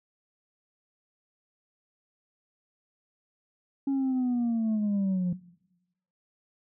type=linear sweep; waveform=sine; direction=down; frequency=277.2 to 174.61 Hz; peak=-22 dBFS; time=3.87-5.33 s; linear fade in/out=5 ms; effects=noise-tail reverb RT60 0.9 s tail -20 dB re dry + tanh soft clip ceiling -23 dBFS